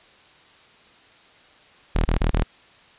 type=tone bursts; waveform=sawtooth; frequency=40.07 Hz; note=E1; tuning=48 cents flat; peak=-14 dBFS; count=4; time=1.95-2.434 s; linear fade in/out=0 ms; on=100 ms; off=28 ms; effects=white hiss -52 dBFS RMS until 2.98 s + resampled to 8000 Hz